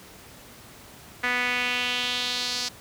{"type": "tone with band-pass filter sweep", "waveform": "sawtooth", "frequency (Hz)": 246.9, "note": "B3", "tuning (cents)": 0, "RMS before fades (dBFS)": -27, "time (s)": [1.23, 2.69], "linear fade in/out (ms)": 10, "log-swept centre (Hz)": [1900, 5000], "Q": 2.8, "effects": ["pink hiss -47 dBFS RMS until 2.8 s", "high-pass 60 Hz 12 dB/octave"]}